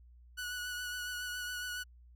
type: tone with vibrato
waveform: sawtooth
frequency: 1472 Hz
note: F#6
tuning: 9 cents flat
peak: -34 dBFS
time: 0.37-1.84 s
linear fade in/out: 20 ms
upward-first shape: triangle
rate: 7.2 Hz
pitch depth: 27 cents each way
effects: added 60 Hz sine -55 dBFS peak until 2.15 s